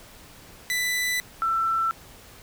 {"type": "tone pair in turn", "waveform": ["sawtooth", "sine"], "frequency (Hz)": [1989, 1336.3], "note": ["B6", "E6"], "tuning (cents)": [12, 23], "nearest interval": "perfect fifth", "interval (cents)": 689, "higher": "first", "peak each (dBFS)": [-20, -21], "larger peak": "first", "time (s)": [[0.7, 1.2], [1.42, 1.91]], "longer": "first", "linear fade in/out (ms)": 0, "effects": ["pink hiss -48 dBFS RMS until 2.42 s"]}